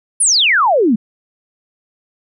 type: exponential sweep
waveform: sine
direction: down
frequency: 10548 to 200 Hz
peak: -9 dBFS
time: 0.2-0.96 s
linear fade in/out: 10 ms
effects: none